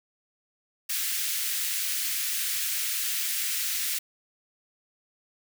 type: high-pass noise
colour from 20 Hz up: white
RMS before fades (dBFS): -29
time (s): 0.89-3.99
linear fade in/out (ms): 10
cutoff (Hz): 1700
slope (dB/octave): 24
effects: none